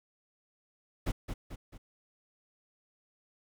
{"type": "noise with echo", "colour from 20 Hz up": "brown", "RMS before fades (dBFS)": -31, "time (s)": [1.06, 1.12], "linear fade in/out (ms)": 10, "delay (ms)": 220, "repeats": 3, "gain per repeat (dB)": -6, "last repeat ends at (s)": 1.78, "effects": []}